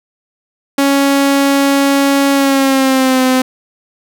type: tone with pitch glide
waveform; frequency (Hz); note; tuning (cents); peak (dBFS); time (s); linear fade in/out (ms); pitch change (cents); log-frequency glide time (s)
sawtooth; 277.8 to 257.7; C#4 to C4; +4 to -26; -5; 0.78-3.42; 5; -130; 2.33-3.22
effects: none